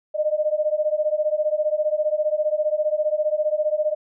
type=beating tone pair; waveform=sine; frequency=602 / 617 Hz; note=D5 / D#5; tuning=+43 / -15 cents; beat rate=15 Hz; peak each=-22 dBFS; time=0.14-3.95 s; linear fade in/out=20 ms; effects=none